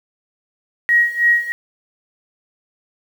sine tone with tremolo, 1895 Hz, A#6, 28 cents sharp, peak -9 dBFS, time 0.89-1.52 s, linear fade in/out 0 ms, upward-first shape sine, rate 3.1 Hz, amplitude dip 85%, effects 7-bit

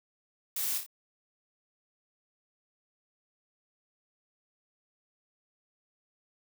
blue noise with echo, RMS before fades -33 dBFS, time 0.56-0.78 s, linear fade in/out 5 ms, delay 28 ms, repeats 3, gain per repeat -5 dB, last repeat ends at 0.864 s, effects none

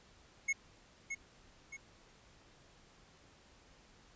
square tone with echo, 2181 Hz, C#7, 29 cents flat, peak -31 dBFS, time 0.48-0.53 s, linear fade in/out 10 ms, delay 620 ms, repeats 2, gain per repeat -7 dB, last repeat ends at 1.77 s, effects pink hiss -63 dBFS RMS until 4.15 s + resampled to 16000 Hz

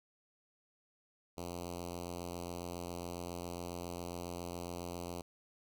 5% pulse tone with notch filter, 87.3 Hz, F2, in tune, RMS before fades -43 dBFS, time 1.37-5.22 s, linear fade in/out 10 ms, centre 1700 Hz, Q 0.61, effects none

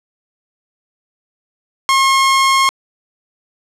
sawtooth tone, 1077 Hz, C6, 50 cents sharp, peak -6 dBFS, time 1.89-2.69 s, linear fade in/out 0 ms, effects low-pass 9000 Hz 12 dB/octave

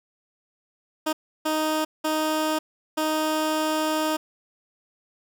15% pulse tone bursts at uneven times, 311.1 Hz, D#4, in tune, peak -16 dBFS, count 4, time 1.06-1.13 / 1.45-1.85 / 2.04-2.59 / 2.97-4.17 s, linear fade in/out 10 ms, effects none

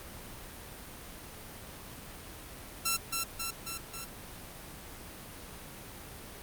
5% pulse tone with echo, 1348 Hz, E6, 38 cents sharp, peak -16 dBFS, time 2.85-2.97 s, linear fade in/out 10 ms, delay 270 ms, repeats 4, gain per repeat -3 dB, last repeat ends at 4.05 s, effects pink hiss -46 dBFS RMS until 6.42 s + Opus 32 kbps

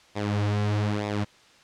sawtooth tone with flanger, 103.83 Hz, G#2, in tune, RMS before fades -26 dBFS, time 0.15-1.25 s, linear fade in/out 20 ms, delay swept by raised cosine 0.66 to 6.36 ms, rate 1.1 Hz, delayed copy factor -0.7, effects white hiss -55 dBFS RMS until 1.63 s + low-pass 5000 Hz 12 dB/octave

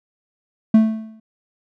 triangle tone with exponential decay, 220 Hz, A3, in tune, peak -4 dBFS, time 0.74-1.2 s, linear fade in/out 5 ms, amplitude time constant 100 ms, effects none

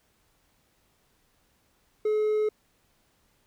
triangle tone with hard clipping, 427.2 Hz, G#4, 49 cents sharp, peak -23 dBFS, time 2.05-2.49 s, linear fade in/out 5 ms, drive 5 dB, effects pink hiss -68 dBFS RMS until 3.46 s

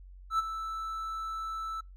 triangle tone with ADSR envelope, 1318.5 Hz, E6, in tune, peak -21 dBFS, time 0.3-1.81 s, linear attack 89 ms, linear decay 22 ms, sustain -11 dB, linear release 8 ms, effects noise-tail reverb RT60 0.2 s tail -25 dB re dry + added 46 Hz sine -47 dBFS peak until 1.96 s

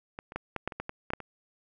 clicks, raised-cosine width 0.5 ms, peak -23 / -28 / -18 / -17 / -15 / -25 / -19 / -20 / -18 / -13 / -26 dBFS, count 11, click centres 0.189 / 0.321 / 0.36 / 0.563 / 0.676 / 0.722 / 0.8 / 0.894 / 1.104 / 1.135 / 1.203 s, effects none

